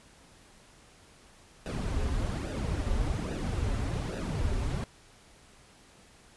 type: noise with flanger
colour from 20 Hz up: brown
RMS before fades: -31 dBFS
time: 1.66-4.84 s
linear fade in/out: 0 ms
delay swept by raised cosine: 0.91 to 6.41 ms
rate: 1.2 Hz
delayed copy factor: -0.7
effects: pink hiss -57 dBFS RMS until 6.36 s + resampled to 24000 Hz